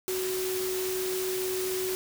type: tone in noise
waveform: sine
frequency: 372.6 Hz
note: F#4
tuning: 12 cents sharp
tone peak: -29 dBFS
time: 0.08-1.95 s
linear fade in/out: 0 ms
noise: white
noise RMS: -35 dBFS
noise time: 0.08-1.95 s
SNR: +3 dB
effects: none